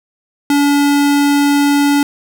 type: tone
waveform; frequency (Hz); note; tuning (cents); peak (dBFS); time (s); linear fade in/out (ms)
square; 286; D4; -46; -10; 0.5-2.03; 2
effects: none